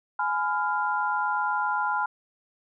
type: chord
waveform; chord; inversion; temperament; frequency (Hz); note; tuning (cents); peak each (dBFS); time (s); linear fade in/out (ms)
sine; F diminished; first; just; 838.1 / 1005.8 / 1396.9; Ab5 / Cb6 / F6; +16 / +31 / 0; -28; 0.19-2.06; 5
effects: none